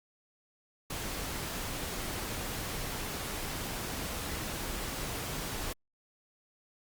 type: noise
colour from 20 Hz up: pink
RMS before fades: -37 dBFS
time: 0.9-5.73 s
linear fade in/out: 5 ms
effects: Opus 48 kbps